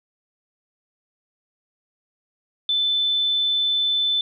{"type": "tone", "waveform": "sine", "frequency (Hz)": 3520, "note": "A7", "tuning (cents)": 0, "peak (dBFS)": -18, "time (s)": [2.69, 4.21], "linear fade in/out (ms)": 2, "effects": []}